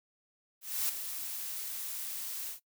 blue noise with ADSR envelope, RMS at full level -30 dBFS, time 0.61-2.6 s, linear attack 280 ms, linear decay 8 ms, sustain -9 dB, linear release 110 ms, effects noise-tail reverb RT60 0.1 s tail -19 dB re dry

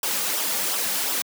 white noise with flanger, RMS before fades -25 dBFS, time 0.03-1.22 s, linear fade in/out 2 ms, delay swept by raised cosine 0.45 to 3.05 ms, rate 2.8 Hz, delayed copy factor -0.55, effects high-pass 200 Hz 12 dB/octave

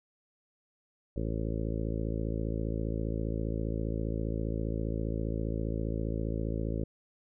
harmonic tone, 55 Hz, A1, in tune, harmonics 1 / 2 / 3 / 4 / 5 / 6 / 7 / 8 / 9 / 10, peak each -34 / -36 / -39 / -40 / -41 / -41 / -45 / -43 / -45 / -45 dBFS, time 1.16-6.84 s, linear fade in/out 5 ms, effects none

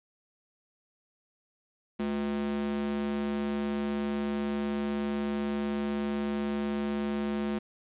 square tone with high-pass filter, 71.5 Hz, D2, 46 cents flat, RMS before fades -31 dBFS, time 1.99-7.59 s, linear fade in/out 10 ms, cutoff 250 Hz, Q 4.3, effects resampled to 8000 Hz + 9-bit

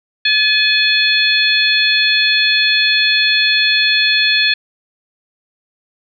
harmonic tone with a mistuned harmonic, 860 Hz, A5, 40 cents flat, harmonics 2 / 3 / 4 / 5, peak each -16 / -16 / -16 / -16 dBFS, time 0.25-4.54 s, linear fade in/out 5 ms, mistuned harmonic 3, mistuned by -43 cents, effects none

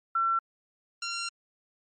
sine / 10% pulse tone pair in turn, 1350 / 1378.4 Hz, E6 / F6, +41 / -23 cents, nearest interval unison, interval 36 cents, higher second, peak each -23 dBFS, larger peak neither, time 0.15-0.39 / 1.02-1.29 s, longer second, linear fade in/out 5 ms, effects MP3 32 kbps

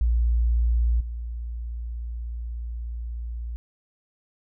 sine tone with level steps, 58.27 Hz, A#1, in tune, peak -18 / -29 dBFS, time 0.01-3.56 s, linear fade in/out 0 ms, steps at 1 s, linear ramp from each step 10 ms, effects none

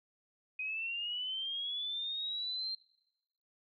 sine linear sweep, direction up, 2498 to 4186 Hz, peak -35 dBFS, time 0.59-2.75 s, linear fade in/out 5 ms, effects noise-tail reverb RT60 1.0 s tail -24 dB re dry

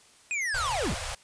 square linear sweep, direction down, 2530 to 34.65 Hz, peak -28 dBFS, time 0.31-0.94 s, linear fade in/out 0 ms
pink band-stop noise, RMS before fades -34 dBFS, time 0.54-1.15 s, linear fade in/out 5 ms, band 130 to 490 Hz, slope 96 dB/octave
effects white hiss -57 dBFS RMS until 1.23 s + resampled to 22050 Hz

